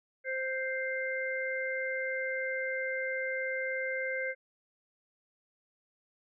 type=harmonic tone; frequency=523.3 Hz; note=C5; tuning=in tune; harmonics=1 / 3 / 4; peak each=-35 / -36 / -36 dBFS; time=0.24-4.35 s; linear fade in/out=50 ms; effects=none